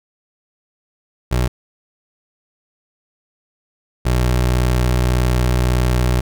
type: tone pair in turn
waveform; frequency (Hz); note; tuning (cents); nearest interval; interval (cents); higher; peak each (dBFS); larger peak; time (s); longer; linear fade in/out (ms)
25% pulse; 61.74 / 61.74; B1 / B1; 0 / 0; unison; 0; neither; -11 / -10; second; 1.31-1.48 / 4.05-6.21; second; 10
effects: none